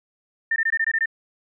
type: tone bursts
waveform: sine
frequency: 1803 Hz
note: A6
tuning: 42 cents sharp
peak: -18 dBFS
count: 8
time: 0.51-1.058 s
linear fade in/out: 5 ms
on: 51 ms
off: 20 ms
effects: none